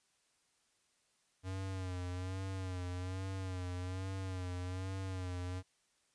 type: tone with vibrato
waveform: square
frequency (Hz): 92.7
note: F#2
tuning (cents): +4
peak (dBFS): -39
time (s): 1.43-5.63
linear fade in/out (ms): 50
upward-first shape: sine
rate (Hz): 1.2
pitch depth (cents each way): 58
effects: white hiss -75 dBFS RMS until 6.14 s + resampled to 22050 Hz